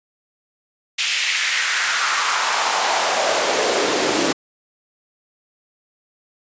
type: noise with high-pass filter sweep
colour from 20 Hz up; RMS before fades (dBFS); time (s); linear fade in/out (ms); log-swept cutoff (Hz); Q
pink; -19; 0.98-4.33; 10; 2700 to 300; 2.3
effects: resampled to 16000 Hz